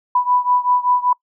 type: beating tone pair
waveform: sine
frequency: 987.8 / 993 Hz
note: B5 / B5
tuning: 0 / +9 cents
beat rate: 5.2 Hz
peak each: -16 / -18 dBFS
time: 0.15-1.13 s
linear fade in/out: 5 ms
effects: noise-tail reverb RT60 0.1 s tail -24 dB re dry